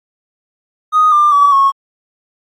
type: tone with pitch steps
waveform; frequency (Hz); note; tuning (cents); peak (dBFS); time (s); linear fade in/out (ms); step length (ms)
triangle; 1244.5 / 1193.1 / 1143.9 / 1096.6; D#6 / D6 / D6 / C#6; 0 / +27 / -46 / -19; -3; 0.92-1.72; 50; 200
effects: tanh soft clip ceiling -4 dBFS + AAC 48 kbps